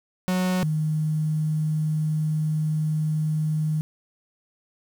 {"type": "tone pair in turn", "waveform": ["45% pulse", "sine"], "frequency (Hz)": [183.6, 154.76], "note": ["F#3", "D#3"], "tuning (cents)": [-13, -9], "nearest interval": "minor third", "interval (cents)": 296, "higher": "first", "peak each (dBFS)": [-21, -21], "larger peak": "neither", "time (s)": [[0.28, 0.63], [0.63, 3.81]], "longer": "second", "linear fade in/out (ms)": 0, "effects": ["8-bit"]}